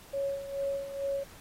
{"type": "tone with tremolo", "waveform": "sine", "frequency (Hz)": 554.4, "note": "C#5", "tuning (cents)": 0, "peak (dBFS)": -28, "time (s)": [0.13, 1.24], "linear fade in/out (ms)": 10, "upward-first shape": "sine", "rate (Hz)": 2.3, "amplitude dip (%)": 70, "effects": ["pink hiss -53 dBFS RMS until 1.4 s", "AAC 48 kbps"]}